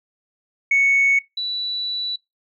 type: tone pair in turn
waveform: sine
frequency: 2217 / 3950 Hz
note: C#7 / B7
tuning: 0 / 0 cents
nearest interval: minor seventh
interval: 1000 cents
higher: second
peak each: -12 / -22 dBFS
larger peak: first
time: 0.71-1.19 / 1.37-2.16 s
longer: second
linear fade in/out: 5 ms
effects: noise-tail reverb RT60 0.2 s tail -23 dB re dry + tanh soft clip ceiling -10 dBFS